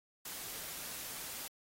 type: noise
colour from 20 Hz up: white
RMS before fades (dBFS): -44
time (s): 0.25-1.48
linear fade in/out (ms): 5
effects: AAC 48 kbps